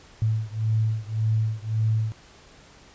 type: beating tone pair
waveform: sine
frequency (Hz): 109.2 / 111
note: A2 / A2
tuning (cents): -13 / +16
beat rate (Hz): 1.8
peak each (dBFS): -24 / -25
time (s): 0.22-2.12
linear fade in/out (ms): 0
effects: pink hiss -51 dBFS RMS until 2.94 s + resampled to 16000 Hz